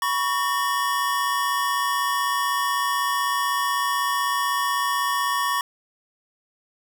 square tone cluster, 981 / 1117 / 1827 Hz, B5 / C#6 / A#6, -12 / +13 / -35 cents, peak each -28 / -24 / -29 dBFS, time 0.02-5.61 s, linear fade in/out 2 ms, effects none

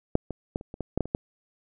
clicks, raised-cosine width 2 ms, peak -6 / -19 / -14 / -28 / -25 / -17 / -11 / -10 / -23 / -11 dBFS, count 10, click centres 0.154 / 0.307 / 0.559 / 0.611 / 0.741 / 0.807 / 0.976 / 1.007 / 1.056 / 1.149 s, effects none

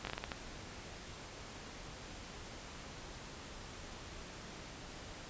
slowing click train, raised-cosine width 0.3 ms, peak -22 dBFS, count 7, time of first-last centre 0.05-0.318 s, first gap 21 ms, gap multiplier 1.3, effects pink hiss -49 dBFS RMS until 5.29 s + resampled to 16000 Hz

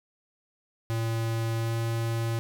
square tone with pitch glide, 113.9 to 114.76 Hz, A#2 to A#2, -40 to -27 cents, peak -27 dBFS, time 0.9-2.39 s, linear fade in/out 0 ms, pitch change +13 cents, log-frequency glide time 1.57-1.75 s, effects none

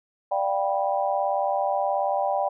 sine chord, G dominant seventh, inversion second, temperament just, 588 / 705.6 / 784 / 980 Hz, D5 / F5 / G5 / B5, +2 / +18 / 0 / -14 cents, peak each -26 / -30 / -25 / -31 dBFS, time 0.31-2.49 s, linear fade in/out 10 ms, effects none

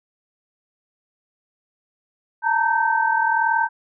sine tone cluster, 890 / 931 / 1552 Hz, A5 / A#5 / G6, +20 / -2 / -18 cents, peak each -21 dBFS, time 2.42-3.69 s, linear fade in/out 50 ms, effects none

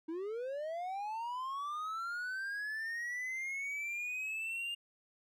triangle linear sweep, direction up, 311.1 to 2823 Hz, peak -35 dBFS, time 0.08-4.75 s, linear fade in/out 10 ms, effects none

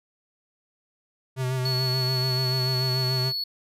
square tone with vibrato, 129 Hz, C3, 24 cents flat, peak -25 dBFS, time 1.36-3.33 s, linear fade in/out 50 ms, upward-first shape sine, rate 6.9 Hz, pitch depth 33 cents each way
triangle tone, 4400 Hz, C#8, 14 cents flat, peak -25 dBFS, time 1.65-3.44 s, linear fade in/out 5 ms
effects resampled to 32000 Hz

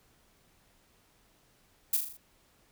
violet noise with echo, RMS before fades -26 dBFS, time 1.93-1.97 s, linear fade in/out 5 ms, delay 40 ms, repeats 5, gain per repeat -5 dB, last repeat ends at 2.17 s, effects pink hiss -66 dBFS RMS until 2.71 s

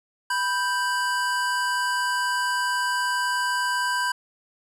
square tone pair together, 987.8 / 1568 Hz, B5 / G6, 0 / 0 cents, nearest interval minor sixth, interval 800 cents, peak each -26 dBFS, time 0.3-4.12 s, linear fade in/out 5 ms, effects low-pass 12000 Hz 12 dB/octave + 10-bit

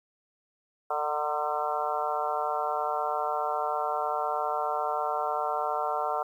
harmonic tone with a mistuned harmonic, 149.6 Hz, D3, 32 cents sharp, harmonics 3 / 4 / 5 / 6 / 7 / 8 / 9, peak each -37 / -34 / -31 / -35 / -35 / -37 / -35 dBFS, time 0.9-6.23 s, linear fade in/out 5 ms, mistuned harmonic 6, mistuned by +44 cents, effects 10-bit

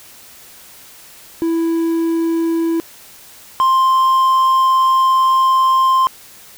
triangle tone pair in turn, 330.6 / 1049.6 Hz, E4 / C6, +5 / +5 cents, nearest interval octave + minor sixth, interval 2000 cents, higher second, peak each -12 / -8 dBFS, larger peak second, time 1.42-2.8 / 3.6-6.07 s, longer second, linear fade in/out 0 ms, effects white hiss -41 dBFS RMS until 6.57 s

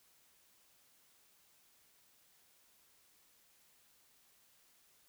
silence, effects white hiss -69 dBFS RMS until 5.08 s

